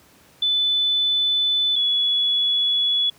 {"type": "tone pair in turn", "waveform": "sine", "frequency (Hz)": [3500, 3394], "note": ["A7", "G#7"], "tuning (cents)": [-10, 37], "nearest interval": "minor second", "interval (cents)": 53, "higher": "first", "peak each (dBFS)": -17, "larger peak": "neither", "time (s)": [[0.42, 1.76], [1.76, 3.1]], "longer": "neither", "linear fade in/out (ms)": 5, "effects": ["pink hiss -53 dBFS RMS until 3.18 s", "high-pass 80 Hz 12 dB/octave"]}